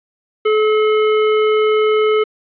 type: tone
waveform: square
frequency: 429.9 Hz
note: A4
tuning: 40 cents flat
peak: -12 dBFS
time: 0.45-2.24 s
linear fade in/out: 10 ms
effects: resampled to 8000 Hz + 8-bit